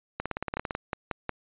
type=two click trains; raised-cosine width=0.5 ms; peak=-15 / -14 dBFS; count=10 / 5; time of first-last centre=0.2-0.708 / 0.57-1.293 s; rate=17.7 / 5.53 Hz; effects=resampled to 8000 Hz